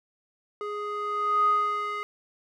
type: tone with band-pass filter sweep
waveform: square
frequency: 415.3 Hz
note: G#4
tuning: in tune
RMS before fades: -27 dBFS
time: 0.61-2.03 s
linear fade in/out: 0 ms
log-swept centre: 860 to 1600 Hz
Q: 8.7
effects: none